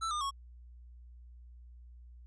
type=tone with pitch steps; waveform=square; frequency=1327 / 1209.9 / 1103.1 Hz; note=E6 / D#6 / C#6; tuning=+11 / -49 / -9 cents; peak=-33 dBFS; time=0.01-0.31 s; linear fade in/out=20 ms; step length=100 ms; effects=added 60 Hz sine -50 dBFS peak until 2.26 s + resampled to 22050 Hz